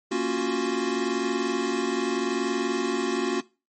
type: chord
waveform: square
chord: Gb major seventh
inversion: first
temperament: equal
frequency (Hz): 233.1 / 277.2 / 349.2 / 370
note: Bb3 / Db4 / F4 / Gb4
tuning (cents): 0 / 0 / 0 / 0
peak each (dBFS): -32 / -31 / -30 / -28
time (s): 0.11-3.41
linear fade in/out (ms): 10
effects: noise-tail reverb RT60 0.3 s tail -20 dB re dry + MP3 32 kbps